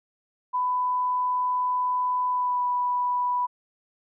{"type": "tone with pitch glide", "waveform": "sine", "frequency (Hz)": [998, 986], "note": ["B5", "B5"], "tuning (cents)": [18, -3], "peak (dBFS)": -22, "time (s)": [0.53, 3.47], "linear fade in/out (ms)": 20, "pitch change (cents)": -21, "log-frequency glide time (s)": [2.3, 2.64], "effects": []}